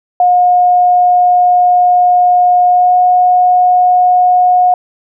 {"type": "tone with pitch glide", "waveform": "sine", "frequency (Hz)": [718, 724.7], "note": ["F5", "F#5"], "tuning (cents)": [48, -36], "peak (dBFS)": -5, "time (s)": [0.2, 4.74], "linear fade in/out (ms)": 2, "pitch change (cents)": 16, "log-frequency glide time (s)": [2.67, 2.96], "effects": []}